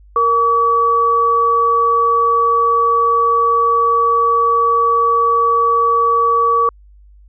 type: tone pair together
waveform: sine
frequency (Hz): 466.2 / 1141.3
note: A#4 / D6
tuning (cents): 0 / -50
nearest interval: octave + minor third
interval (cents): 1550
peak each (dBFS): -18 / -11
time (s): 0.16-6.69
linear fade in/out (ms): 2
effects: added 50 Hz sine -41 dBFS peak until 7.28 s